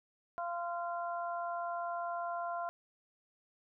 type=harmonic tone; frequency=345 Hz; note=F4; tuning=21 cents flat; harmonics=2 / 3 / 4; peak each=-37 / -41 / -43 dBFS; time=0.38-2.69 s; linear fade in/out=0 ms; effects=none